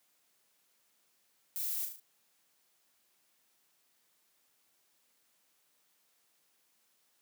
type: noise with echo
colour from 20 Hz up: violet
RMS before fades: -37 dBFS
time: 1.56-1.85 s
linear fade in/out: 0 ms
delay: 37 ms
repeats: 4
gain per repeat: -5 dB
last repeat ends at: 1.998 s
effects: white hiss -73 dBFS RMS until 7.21 s + high-pass 150 Hz 12 dB/octave